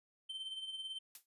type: tone with tremolo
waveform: triangle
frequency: 3103 Hz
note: G7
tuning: 18 cents flat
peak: -38 dBFS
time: 0.29-0.99 s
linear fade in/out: 10 ms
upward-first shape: sine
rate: 18 Hz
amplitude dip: 55%
type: noise with exponential decay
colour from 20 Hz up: blue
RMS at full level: -45 dBFS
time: 1.15-1.26 s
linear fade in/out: 2 ms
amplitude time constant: 22 ms
effects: resampled to 32000 Hz